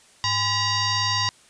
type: tone with frequency modulation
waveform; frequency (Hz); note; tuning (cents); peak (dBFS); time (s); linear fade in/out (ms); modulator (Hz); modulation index
sine; 2845; F7; +31; -20; 0.24-1.29; 0; 914; 3
effects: white hiss -54 dBFS RMS until 1.49 s + resampled to 22050 Hz